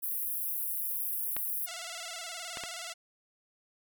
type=high-pass noise; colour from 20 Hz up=pink; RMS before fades=-34 dBFS; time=0.02-1.67 s; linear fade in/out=20 ms; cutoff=11000 Hz; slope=48 dB/octave
type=clicks; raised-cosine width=0.3 ms; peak=-21 dBFS; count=3; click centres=1.366 / 2.572 / 2.637 s
type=tone with vibrato; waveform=5% pulse; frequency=690 Hz; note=F5; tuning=21 cents flat; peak=-27 dBFS; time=1.66-2.94 s; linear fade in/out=20 ms; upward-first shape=square; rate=19 Hz; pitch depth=68 cents each way
effects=none